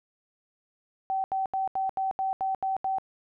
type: tone bursts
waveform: sine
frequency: 768 Hz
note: G5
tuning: 36 cents flat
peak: -25 dBFS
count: 9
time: 1.1-2.984 s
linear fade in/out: 0 ms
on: 140 ms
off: 78 ms
effects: none